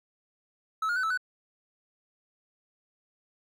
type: tone with pitch steps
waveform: triangle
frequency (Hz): 1300 / 1425 / 1511 / 1312 / 1494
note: E6 / F6 / F#6 / E6 / F#6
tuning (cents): -24 / +34 / +36 / -9 / +16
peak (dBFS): -24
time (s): 0.82-1.175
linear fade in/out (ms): 5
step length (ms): 71
effects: none